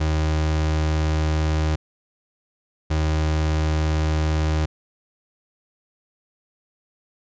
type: tone pair in turn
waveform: 35% pulse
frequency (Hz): 77.78 / 77.78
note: D#2 / D#2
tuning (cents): 0 / 0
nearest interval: unison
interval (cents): 0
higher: neither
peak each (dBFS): -17 / -17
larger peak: neither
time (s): 0-1.76 / 2.9-4.66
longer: neither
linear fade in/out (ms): 10
effects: resampled to 16000 Hz